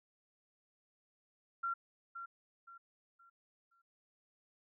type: tone with echo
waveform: sine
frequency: 1372 Hz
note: F6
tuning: 31 cents flat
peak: -34 dBFS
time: 1.63-1.74 s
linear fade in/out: 10 ms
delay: 520 ms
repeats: 4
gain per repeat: -9 dB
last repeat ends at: 3.82 s
effects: none